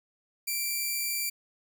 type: tone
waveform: 5% pulse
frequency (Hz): 2349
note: D7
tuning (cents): 0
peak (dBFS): -19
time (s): 0.47-1.3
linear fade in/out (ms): 10
effects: none

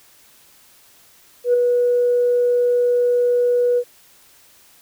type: tone with ADSR envelope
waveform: sine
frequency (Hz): 487.4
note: B4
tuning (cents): -23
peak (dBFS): -9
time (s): 1.44-3.84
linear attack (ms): 98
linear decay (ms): 8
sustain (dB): -4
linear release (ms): 62
effects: tanh soft clip ceiling -8 dBFS + white hiss -51 dBFS RMS until 4.81 s

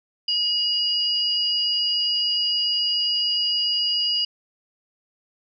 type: tone pair together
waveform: sine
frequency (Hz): 2889 / 4859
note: F#7 / D#8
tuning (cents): -42 / -42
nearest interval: major sixth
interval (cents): 900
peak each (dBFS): -23 / -22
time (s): 0.28-4.25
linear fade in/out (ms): 5
effects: none

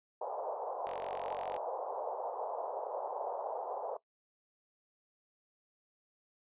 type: band-pass noise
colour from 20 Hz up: white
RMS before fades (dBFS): -39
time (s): 0.21-3.97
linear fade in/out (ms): 5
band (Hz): 460 to 920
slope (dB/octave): 48
type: click train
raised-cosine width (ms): 0.3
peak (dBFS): -31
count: 33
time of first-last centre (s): 0.87-1.564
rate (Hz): 46.1
effects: noise-tail reverb RT60 0.1 s tail -18 dB re dry + resampled to 8000 Hz

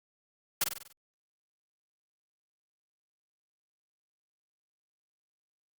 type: noise with echo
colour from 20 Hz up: white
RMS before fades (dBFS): -27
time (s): 0.61-0.64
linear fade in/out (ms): 5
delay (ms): 48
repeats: 6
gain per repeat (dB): -5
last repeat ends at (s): 0.928
effects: Opus 48 kbps

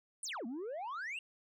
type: exponential two-way sweep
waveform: sine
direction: down then up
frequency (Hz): 10150 to 217.3 to 2865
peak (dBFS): -36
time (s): 0.23-1.19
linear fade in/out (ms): 2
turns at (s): 0.46
effects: tanh soft clip ceiling -38 dBFS

